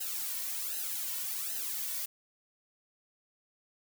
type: noise with flanger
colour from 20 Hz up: blue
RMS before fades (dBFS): -36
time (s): 0-2.06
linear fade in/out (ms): 10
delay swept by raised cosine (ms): 0.87 to 2.47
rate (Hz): 1.3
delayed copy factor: -1
effects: none